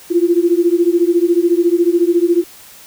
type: beating tone pair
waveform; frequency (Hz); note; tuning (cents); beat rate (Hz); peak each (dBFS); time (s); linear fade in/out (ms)
sine; 338.4 / 352.4; E4 / F4; +45 / +16; 14; -13; 0.1-2.44; 20
effects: white hiss -40 dBFS RMS until 2.86 s